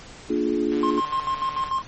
sine chord, Bb dominant seventh, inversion none, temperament equal with one note detuned, 233.1 / 293.7 / 349.2 / 422.8 Hz, Bb3 / D4 / F4 / Ab4, 0 / 0 / 0 / +31 cents, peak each -28 / -24 / -25 / -27 dBFS, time 0.29-1.01 s, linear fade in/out 20 ms
click train, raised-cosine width 0.3 ms, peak -24 dBFS, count 143, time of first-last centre 0.72-1.686 s, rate 147 Hz
triangle tone with tremolo, 1063 Hz, C6, 27 cents sharp, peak -19 dBFS, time 0.83-1.82 s, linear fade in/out 2 ms, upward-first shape square, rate 6.8 Hz, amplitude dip 65%
effects pink hiss -43 dBFS RMS until 1.87 s + MP3 32 kbps

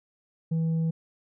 sine tone with tanh clipping, 162.7 Hz, E3, 22 cents flat, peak -24 dBFS, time 0.51-0.91 s, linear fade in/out 10 ms, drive 3 dB, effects none

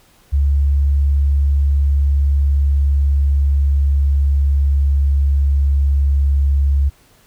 sine tone with pitch glide, 70.4 to 69.75 Hz, C#2 to C#2, +27 to +11 cents, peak -11 dBFS, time 0.32-6.9 s, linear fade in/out 20 ms, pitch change -16 cents, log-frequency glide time 1.43-6.39 s, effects pink hiss -52 dBFS RMS until 7.26 s

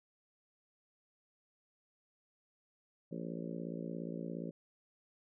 harmonic tone with a mistuned harmonic, 57.2 Hz, A#1, 32 cents flat, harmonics 3 / 4 / 5 / 6 / 7 / 8 / 9 / 10, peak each -43 / -45 / -47 / -49 / -50 / -51 / -52 / -53 dBFS, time 3.11-4.51 s, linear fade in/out 10 ms, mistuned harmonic 10, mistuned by -39 cents, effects none

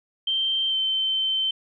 sine tone with pitch glide, 3136 to 3093 Hz, G7 to G7, 0 to -24 cents, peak -21 dBFS, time 0.27-1.51 s, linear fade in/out 5 ms, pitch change -24 cents, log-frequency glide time 0.69-0.75 s, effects none

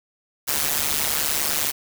white noise with amplitude modulation, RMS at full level -19 dBFS, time 0.47-1.72 s, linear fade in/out 20 ms, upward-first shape sine, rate 147 Hz, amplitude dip 95%, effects none

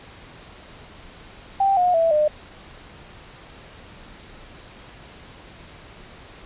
sine tone with pitch steps, 784 / 718.9 / 659.3 / 604.5 Hz, G5 / F5 / E5 / D5, 0 / +50 / 0 / +50 cents, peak -15 dBFS, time 1.6-2.28 s, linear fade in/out 5 ms, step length 170 ms, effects pink hiss -44 dBFS RMS until 6.45 s + resampled to 8000 Hz

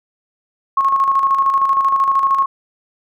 sine tone with tremolo, 1089 Hz, C#6, 31 cents flat, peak -10 dBFS, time 0.77-2.46 s, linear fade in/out 5 ms, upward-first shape square, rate 13 Hz, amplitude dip 45%, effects none

